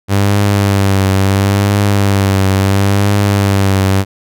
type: tone with vibrato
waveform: sawtooth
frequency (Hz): 98.9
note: G2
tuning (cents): +16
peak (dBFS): -5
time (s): 0.08-4.05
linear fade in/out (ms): 50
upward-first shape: triangle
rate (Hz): 0.73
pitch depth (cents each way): 52
effects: none